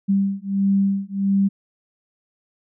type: beating tone pair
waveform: sine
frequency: 196 / 197.5 Hz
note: G3 / G3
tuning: 0 / +13 cents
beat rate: 1.5 Hz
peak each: -20 dBFS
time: 0.08-1.49 s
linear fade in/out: 20 ms
effects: none